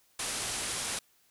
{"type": "low-pass noise", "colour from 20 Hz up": "white", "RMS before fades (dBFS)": -35, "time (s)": [0.19, 0.99], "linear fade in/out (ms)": 5, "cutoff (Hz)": 11000, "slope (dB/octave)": 96, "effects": ["white hiss -67 dBFS RMS until 1.3 s"]}